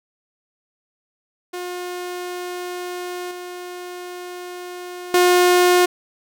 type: tone with level steps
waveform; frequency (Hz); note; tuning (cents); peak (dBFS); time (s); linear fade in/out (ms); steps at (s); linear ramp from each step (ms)
sawtooth; 358; F4; +43; -23 / -27 / -8; 1.53-5.86; 10; 3.31 / 5.14; 2
effects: none